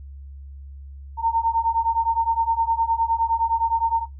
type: beating tone pair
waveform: sine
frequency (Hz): 908 / 917.7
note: A#5 / A#5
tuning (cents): -46 / -27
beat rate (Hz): 9.7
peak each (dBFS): -21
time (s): 1.17-4.06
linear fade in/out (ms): 50
effects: noise-tail reverb RT60 0.2 s tail -18 dB re dry + added 69 Hz sine -36 dBFS peak until 4.19 s